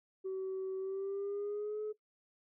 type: tone with pitch glide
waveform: sine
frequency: 380 to 426.5 Hz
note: F#4 to G#4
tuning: +46 to +46 cents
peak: -34 dBFS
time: 0.24-1.93 s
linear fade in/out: 20 ms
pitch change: +200 cents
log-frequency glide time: 0.78-1.81 s
effects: noise-tail reverb RT60 0.1 s tail -18 dB re dry + tanh soft clip ceiling -33 dBFS